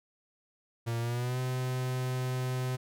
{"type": "tone with pitch glide", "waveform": "45% pulse", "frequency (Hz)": [116.54, 127.82], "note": ["A#2", "C3"], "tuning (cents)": [0, -40], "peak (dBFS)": -30, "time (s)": [0.86, 2.77], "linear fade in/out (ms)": 20, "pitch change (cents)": 160, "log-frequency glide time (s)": [1, 1.39], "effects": []}